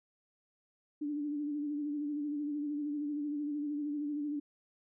sine tone with vibrato, 293.7 Hz, D4, in tune, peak -33 dBFS, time 1.01-4.4 s, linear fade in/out 10 ms, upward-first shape sine, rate 13 Hz, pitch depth 43 cents each way, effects none

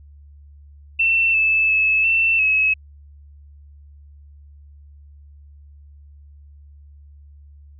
sine tone with pitch steps, 2688 / 2623 / 2599 / 2679 / 2572 Hz, E7 / E7 / E7 / E7 / E7, +33 / -9 / -25 / +27 / -43 cents, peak -14 dBFS, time 0.99-2.74 s, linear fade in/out 10 ms, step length 350 ms, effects added 72 Hz sine -42 dBFS peak until 7.79 s

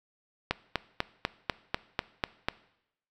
click train, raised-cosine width 0.3 ms, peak -10 dBFS, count 9, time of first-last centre 0.51-2.485 s, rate 4.05 Hz, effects noise-tail reverb RT60 0.8 s tail -19 dB re dry

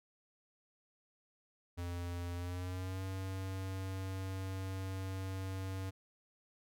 square tone with pitch glide, 87.31 to 95.21 Hz, F2 to G2, 0 to -50 cents, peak -39 dBFS, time 1.77-5.91 s, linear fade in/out 20 ms, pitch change +150 cents, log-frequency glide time 2.35-3.03 s, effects none

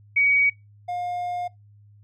sine / triangle tone pair in turn, 2258 / 711.2 Hz, C#7 / F5, +31 / +31 cents, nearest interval octave + minor sixth, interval 2000 cents, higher first, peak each -16 / -24 dBFS, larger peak first, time 0.16-0.5 / 0.88-1.48 s, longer second, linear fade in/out 10 ms, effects noise-tail reverb RT60 0.2 s tail -23 dB re dry + added 103 Hz sine -49 dBFS peak until 2.03 s

